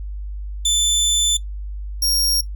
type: tone pair in turn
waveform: 25% pulse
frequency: 3520 / 5575 Hz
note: A7 / F8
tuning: 0 / -4 cents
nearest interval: minor sixth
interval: 796 cents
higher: second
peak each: -11 dBFS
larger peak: neither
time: 0.65-1.37 / 2.02-2.41 s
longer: first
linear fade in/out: 5 ms
effects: noise-tail reverb RT60 0.1 s tail -17 dB re dry + added 50 Hz sine -26 dBFS peak until 2.55 s